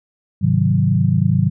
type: chord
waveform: sine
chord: Ab dominant seventh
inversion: none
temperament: equal with one note detuned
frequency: 103.83 / 132.1 / 155.56 / 185 Hz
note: Ab2 / C3 / Eb3 / Gb3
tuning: 0 / +17 / 0 / 0 cents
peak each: -18 dBFS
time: 0.41-1.5 s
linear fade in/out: 20 ms
effects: none